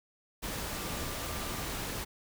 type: tone in noise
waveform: sine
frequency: 1186 Hz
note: D6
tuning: 17 cents sharp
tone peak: -48 dBFS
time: 0.72-1.66 s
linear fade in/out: 20 ms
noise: pink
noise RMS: -37 dBFS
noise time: 0.42-2.05 s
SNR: -14 dB
effects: none